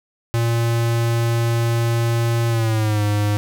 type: tone with pitch glide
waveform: square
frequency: 116.54 to 103.83 Hz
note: A#2 to G#2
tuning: 0 to 0 cents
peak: -17 dBFS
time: 0.34-3.37 s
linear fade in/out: 0 ms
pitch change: -200 cents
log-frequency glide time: 2.49-3.03 s
effects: none